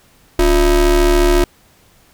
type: ring-modulated tone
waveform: square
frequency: 157.9 Hz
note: D#3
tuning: 26 cents sharp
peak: -7 dBFS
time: 0.39-1.44 s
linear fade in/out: 2 ms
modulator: 195 Hz
effects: pink hiss -51 dBFS RMS until 2.13 s